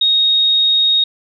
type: tone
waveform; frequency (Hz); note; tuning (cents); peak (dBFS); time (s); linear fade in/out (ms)
sine; 3740; A#7; +5; -10; 0.01-1.04; 5
effects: none